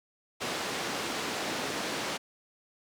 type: band-pass noise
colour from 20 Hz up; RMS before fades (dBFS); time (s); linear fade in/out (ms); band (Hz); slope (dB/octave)
pink; -34; 0.4-2.18; 20; 260 to 6300; 12
effects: none